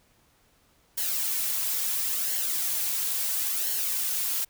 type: noise with flanger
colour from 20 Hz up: blue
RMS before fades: -28 dBFS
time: 0.97-4.45 s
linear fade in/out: 10 ms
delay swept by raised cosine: 0.81 to 3.41 ms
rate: 0.73 Hz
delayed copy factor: -0.55
effects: pink hiss -64 dBFS RMS until 4.49 s